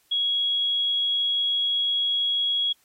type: tone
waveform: sine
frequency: 3322 Hz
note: G#7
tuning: in tune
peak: -21 dBFS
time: 0.11-2.73 s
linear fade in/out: 10 ms
effects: white hiss -64 dBFS RMS until 2.84 s + AAC 48 kbps